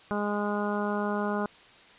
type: harmonic tone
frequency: 206.4 Hz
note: G#3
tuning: 10 cents flat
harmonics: 1 / 2 / 3 / 4 / 5 / 6 / 7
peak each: -30 / -33 / -35 / -36 / -37 / -38 / -38 dBFS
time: 0.11-1.46 s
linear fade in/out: 0 ms
effects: white hiss -53 dBFS RMS until 1.98 s + resampled to 8000 Hz